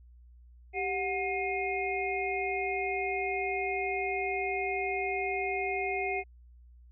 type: tone cluster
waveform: sine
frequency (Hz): 390.9 / 733 / 2131 / 2482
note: G4 / F#5 / C7 / D#7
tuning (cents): -5 / -16 / +31 / -5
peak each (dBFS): -34 / -34 / -35 / -37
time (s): 0.73-6.24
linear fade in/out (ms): 50
effects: added 60 Hz sine -52 dBFS peak until 6.91 s